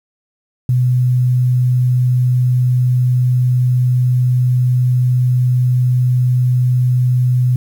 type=tone; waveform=sine; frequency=125.3 Hz; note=B2; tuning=25 cents sharp; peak=-10 dBFS; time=0.69-7.56 s; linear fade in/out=2 ms; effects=7-bit